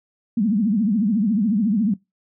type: tone with vibrato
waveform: sine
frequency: 213.1 Hz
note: G#3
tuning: 45 cents sharp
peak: -16 dBFS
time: 0.37-1.94 s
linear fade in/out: 5 ms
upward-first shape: triangle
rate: 14 Hz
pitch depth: 240 cents each way
effects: noise-tail reverb RT60 0.2 s tail -21 dB re dry